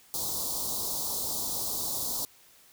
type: band-stop noise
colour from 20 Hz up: white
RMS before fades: -32 dBFS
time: 0.14-2.25 s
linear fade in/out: 0 ms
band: 1100 to 3800 Hz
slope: 48 dB/octave
effects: white hiss -58 dBFS RMS until 2.72 s